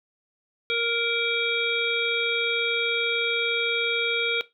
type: harmonic tone with a mistuned harmonic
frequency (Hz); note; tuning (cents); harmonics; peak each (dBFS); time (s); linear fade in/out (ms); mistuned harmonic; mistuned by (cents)
466.8; A#4; +2; 1 / 3 / 5 / 7 / 8; -28 / -32 / -27 / -29 / -32; 0.7-4.41; 0; 7; +20
effects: noise-tail reverb RT60 0.2 s tail -17 dB re dry